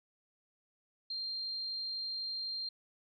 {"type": "tone", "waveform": "sine", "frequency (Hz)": 4184, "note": "C8", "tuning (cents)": -1, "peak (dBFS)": -36, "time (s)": [1.1, 2.69], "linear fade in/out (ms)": 5, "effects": []}